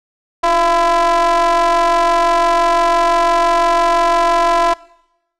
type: ring-modulated tone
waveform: square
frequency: 164.81 Hz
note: E3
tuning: in tune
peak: -9 dBFS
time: 0.43-4.74 s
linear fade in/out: 10 ms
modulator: 847 Hz
effects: noise-tail reverb RT60 0.9 s tail -22 dB re dry + low-pass 7000 Hz 12 dB/octave